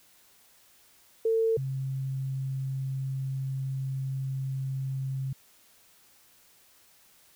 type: tone pair in turn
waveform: sine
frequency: 450 / 133.79 Hz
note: A4 / C3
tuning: +39 / +39 cents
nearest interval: octave + major sixth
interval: 2100 cents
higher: first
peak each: -22 / -29 dBFS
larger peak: first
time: 1.25-1.57 / 1.57-5.33 s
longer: second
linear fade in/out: 5 ms
effects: white hiss -60 dBFS RMS until 7.35 s